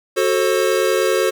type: chord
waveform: square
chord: F# diminished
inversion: none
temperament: equal with one note detuned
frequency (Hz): 370 / 440 / 535.2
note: F#4 / A4 / C5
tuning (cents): 0 / 0 / +39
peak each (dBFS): -20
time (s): 0.16-1.31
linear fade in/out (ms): 20
effects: none